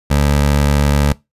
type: tone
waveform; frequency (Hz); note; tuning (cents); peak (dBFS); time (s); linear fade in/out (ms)
20% pulse; 71.9; D2; -36; -6; 0.1-1.13; 10
effects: noise-tail reverb RT60 0.2 s tail -21 dB re dry + resampled to 32000 Hz